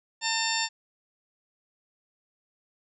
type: harmonic tone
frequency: 900 Hz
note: A5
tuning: 39 cents sharp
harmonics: 1 / 2 / 3 / 4 / 5 / 6 / 8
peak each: -33 / -33 / -33 / -33 / -33 / -33 / -33 dBFS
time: 0.21-0.69 s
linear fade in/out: 50 ms
effects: none